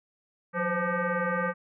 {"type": "tone with frequency modulation", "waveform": "sine", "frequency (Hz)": 510, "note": "C5", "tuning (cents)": -44, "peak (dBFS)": -25, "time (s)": [0.53, 1.54], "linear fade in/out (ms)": 50, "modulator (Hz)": 346, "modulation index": 3.7, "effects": []}